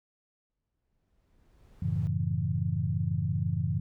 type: noise with exponential growth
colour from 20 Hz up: brown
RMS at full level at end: -47 dBFS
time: 0.5-2.07 s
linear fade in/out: 0 ms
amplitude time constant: 340 ms
type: chord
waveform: sine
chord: F# minor seventh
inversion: none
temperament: equal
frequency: 92.5 / 110 / 138.59 / 164.81 Hz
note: F#2 / A2 / C#3 / E3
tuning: 0 / 0 / 0 / 0 cents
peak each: -32 dBFS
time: 1.82-3.8 s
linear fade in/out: 5 ms
effects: none